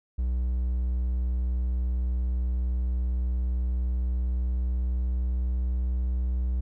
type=tone with pitch glide; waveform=triangle; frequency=61.74 to 62.17 Hz; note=B1 to B1; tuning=0 to +12 cents; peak=-22 dBFS; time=0.18-6.61 s; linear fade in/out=10 ms; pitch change=+12 cents; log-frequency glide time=4.05-6.16 s; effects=none